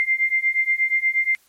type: beating tone pair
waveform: sine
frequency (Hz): 2093 / 2101.4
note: C7 / C7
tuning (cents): 0 / +7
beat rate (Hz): 8.4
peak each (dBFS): -21 / -20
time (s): 0-1.35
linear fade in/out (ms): 0
effects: white hiss -59 dBFS RMS until 1.48 s + MP3 64 kbps